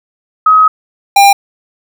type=tone pair in turn; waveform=sine / square; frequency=1269 / 799.4 Hz; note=D#6 / G5; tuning=+34 / +34 cents; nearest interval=minor sixth; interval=800 cents; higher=first; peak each=-3 dBFS; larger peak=neither; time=0.46-0.68 / 1.16-1.33 s; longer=first; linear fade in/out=5 ms; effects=none